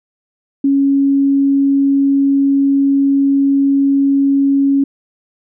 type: tone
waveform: sine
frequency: 276.7 Hz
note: C#4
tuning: 3 cents flat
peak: -9 dBFS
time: 0.64-4.84 s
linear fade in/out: 5 ms
effects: none